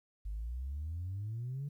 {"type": "exponential sweep", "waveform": "sine", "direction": "up", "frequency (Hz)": [49.16, 146.83], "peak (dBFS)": -35, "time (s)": [0.25, 1.69], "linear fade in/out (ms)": 10, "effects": ["tanh soft clip ceiling -33 dBFS", "12-bit"]}